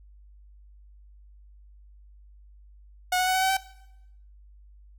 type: tone with pitch steps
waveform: sawtooth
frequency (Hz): 730 / 737.6 / 745.3 / 753.1 / 761 / 769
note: F#5 / F#5 / F#5 / F#5 / F#5 / G5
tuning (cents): -24 / -6 / +12 / +30 / +48 / -33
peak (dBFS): -18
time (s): 3.12-3.57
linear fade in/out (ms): 5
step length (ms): 75
effects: noise-tail reverb RT60 0.8 s tail -18 dB re dry + added 50 Hz sine -49 dBFS peak until 4.98 s